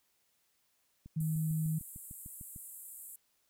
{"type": "click train", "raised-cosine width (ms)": 5, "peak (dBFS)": -37, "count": 11, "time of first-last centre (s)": [1.06, 2.562], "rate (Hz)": 6.66}
{"type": "tone", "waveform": "sine", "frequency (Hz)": 158, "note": "D#3", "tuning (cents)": 27, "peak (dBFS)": -30, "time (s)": [1.16, 1.79], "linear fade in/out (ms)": 10}
{"type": "band-pass noise", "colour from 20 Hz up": "white", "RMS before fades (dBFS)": -49, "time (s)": [1.2, 3.16], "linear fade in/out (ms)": 5, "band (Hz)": [7500, 15000], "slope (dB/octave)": 96}
{"effects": ["white hiss -75 dBFS RMS until 3.49 s"]}